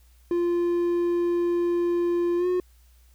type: tone with pitch glide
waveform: triangle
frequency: 347.1 to 362 Hz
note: F4 to F#4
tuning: -11 to -38 cents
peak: -19 dBFS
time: 0.31-2.6 s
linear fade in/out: 2 ms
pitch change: +73 cents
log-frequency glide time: 2.37-2.47 s
effects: added 60 Hz sine -53 dBFS peak until 3.14 s + white hiss -64 dBFS RMS until 3.14 s